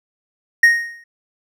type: tone with exponential decay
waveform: triangle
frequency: 1864.7 Hz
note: A#6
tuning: in tune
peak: -3 dBFS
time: 0.63-1.04 s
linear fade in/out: 5 ms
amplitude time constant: 88 ms
effects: none